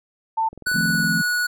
sine tone, 892 Hz, A5, 23 cents sharp, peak -18 dBFS, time 0.37-0.49 s, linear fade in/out 10 ms
click train, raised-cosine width 2 ms, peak -26 dBFS, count 12, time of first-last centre 0.53-1.042 s, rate 21.5 Hz
square tone with pitch glide, 1483 to 1464.3 Hz, F#6 to F#6, +4 to -18 cents, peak -20 dBFS, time 0.66-1.47 s, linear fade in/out 10 ms, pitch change -22 cents, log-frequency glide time 0.76-1.15 s
sine chord, F dominant seventh, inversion third, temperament equal, 155.56 / 174.61 / 220 / 261.6 Hz, Eb3 / F3 / A3 / C4, 0 / 0 / 0 / 0 cents, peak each -28 / -25 / -26 / -31 dBFS, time 0.74-1.22 s, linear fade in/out 10 ms
effects none

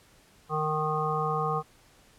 harmonic tone, 154.2 Hz, D#3, 15 cents flat, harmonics 1 / 3 / 5 / 7 / 8, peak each -32 / -32 / -32 / -32 / -32 dBFS, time 0.49-1.63 s, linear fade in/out 50 ms, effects pink hiss -59 dBFS RMS until 2.18 s + low-pass 12000 Hz 12 dB/octave

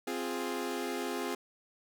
sawtooth chord, F minor, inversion second, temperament equal, 261.6 / 349.2 / 415.3 Hz, C4 / F4 / Ab4, 0 / 0 / 0 cents, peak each -34 dBFS, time 0.07-1.35 s, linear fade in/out 5 ms, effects none

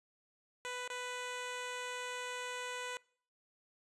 10% pulse tone with dropouts, 496.3 Hz, B4, 8 cents sharp, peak -31 dBFS, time 0.65-2.97 s, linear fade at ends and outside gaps 0 ms, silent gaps 0.877-0.901 s, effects noise-tail reverb RT60 0.5 s tail -23 dB re dry + resampled to 24000 Hz

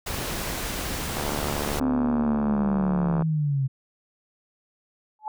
pink noise, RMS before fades -30 dBFS, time 0.06-1.8 s, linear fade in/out 10 ms
click train, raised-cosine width 1 ms, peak -15 dBFS, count 151, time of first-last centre 1.17-3.222 s, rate 73.1 Hz
sine linear sweep, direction down, 261.6 to 130.81 Hz, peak -21 dBFS, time 1.8-3.68 s, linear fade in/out 20 ms
sine tone with exponential growth, 859 Hz, A5, 42 cents flat, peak -24 dBFS, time 5.19-5.28 s, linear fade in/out 1 ms, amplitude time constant 18 ms
effects none

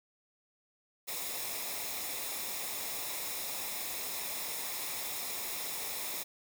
white noise with comb filter, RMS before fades -38 dBFS, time 1.07-6.24 s, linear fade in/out 20 ms, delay 0.66 ms, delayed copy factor -0.55, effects none

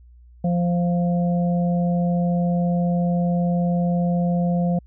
harmonic tone, 174.61 Hz, F3, in tune, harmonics 1 / 3 / 4, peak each -18 / -28 / -30 dBFS, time 0.44-4.79 s, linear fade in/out 5 ms, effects added 60 Hz sine -45 dBFS peak until 4.86 s

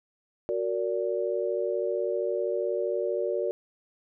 sine chord, Gb augmented, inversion none, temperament just, 370 / 462.5 / 578.1 Hz, Gb4 / Bb4 / D5, 0 / -14 / -27 cents, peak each -30 dBFS, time 0.49-3.51 s, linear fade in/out 0 ms, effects none

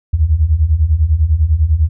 sine beating tone pair, 72 / 82 Hz, D2 / E2, -34 / -9 cents, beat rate 10 Hz, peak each -14 / -11 dBFS, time 0.13-1.89 s, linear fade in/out 10 ms, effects none

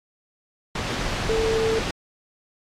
sine tone in noise, 445.7 Hz, A4, 22 cents sharp, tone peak -20 dBFS, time 1.29-1.79 s, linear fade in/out 5 ms, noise pink, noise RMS -26 dBFS, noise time 0.75-1.91 s, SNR +3 dB, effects low-pass 5000 Hz 12 dB/octave + AAC 64 kbps

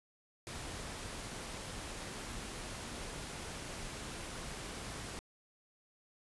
sine tone in noise, 233.1 Hz, A#3, in tune, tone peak -53 dBFS, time 2.84-3.07 s, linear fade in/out 0 ms, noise pink, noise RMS -44 dBFS, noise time 0.47-5.19 s, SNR -12 dB, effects resampled to 24000 Hz

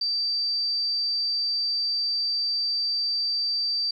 sine tone, 4657 Hz, D8, 15 cents flat, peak -23 dBFS, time 0.01-3.91 s, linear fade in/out 5 ms, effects 10-bit

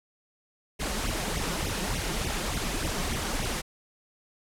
pink noise with flanger, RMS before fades -30 dBFS, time 0.79-3.62 s, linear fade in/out 20 ms, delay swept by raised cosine 0.32 to 5.62 ms, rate 3.4 Hz, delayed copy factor +0.95, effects low-pass 11000 Hz 12 dB/octave

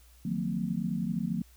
sine tone cluster, 153.6 / 168.7 / 181.7 / 225.5 / 255.6 Hz, D#3 / E3 / F#3 / A3 / C4, -22 / +40 / -31 / +43 / -40 cents, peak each -37 / -40 / -32 / -33 / -40 dBFS, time 0.25-1.42 s, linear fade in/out 5 ms, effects added 60 Hz sine -55 dBFS peak until 1.56 s + white hiss -62 dBFS RMS until 1.56 s

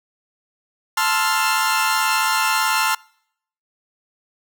sawtooth chord, F major seventh, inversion first, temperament equal, 880 / 1046.5 / 1318.5 / 1396.9 Hz, A5 / C6 / E6 / F6, 0 / 0 / 0 / 0 cents, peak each -18 / -19 / -22 / -18 dBFS, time 0.97-2.95 s, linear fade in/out 5 ms, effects noise-tail reverb RT60 0.7 s tail -26 dB re dry

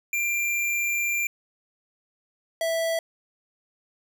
square tone pair in turn, 2376 / 657.8 Hz, D7 / E5, +20 / -4 cents, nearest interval octave + minor seventh, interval 2224 cents, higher first, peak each -24 dBFS, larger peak neither, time 0.13-1.27 / 2.61-2.99 s, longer first, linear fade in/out 2 ms, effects none

